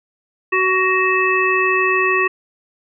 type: harmonic tone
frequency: 373.9 Hz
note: F#4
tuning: 18 cents sharp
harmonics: 1 / 3 / 5 / 7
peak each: -19 / -19 / -19 / -19 dBFS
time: 0.52-2.28 s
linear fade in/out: 10 ms
effects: none